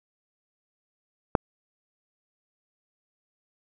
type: click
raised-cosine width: 1 ms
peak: -4 dBFS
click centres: 1.352 s
effects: none